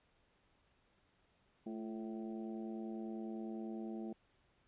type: harmonic tone with a mistuned harmonic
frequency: 110 Hz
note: A2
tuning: in tune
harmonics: 2 / 3 / 4 / 5 / 6 / 7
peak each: -43 / -46 / -55 / -59 / -56 / -57 dBFS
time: 1.66-4.13 s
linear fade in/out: 5 ms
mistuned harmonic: 3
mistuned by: +53 cents
effects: pink hiss -74 dBFS RMS until 4.67 s + resampled to 8000 Hz